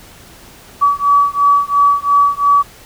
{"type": "beating tone pair", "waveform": "sine", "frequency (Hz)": [1141, 1143.9], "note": ["C#6", "D6"], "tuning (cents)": [50, -46], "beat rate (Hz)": 2.9, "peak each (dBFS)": [-12, -12], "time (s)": [0.81, 2.63], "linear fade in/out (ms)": 20, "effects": ["pink hiss -40 dBFS RMS until 2.85 s"]}